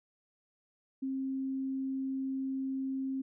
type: tone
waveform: sine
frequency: 266.6 Hz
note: C4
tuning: 33 cents sharp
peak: -32 dBFS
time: 1.02-3.22 s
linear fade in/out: 10 ms
effects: none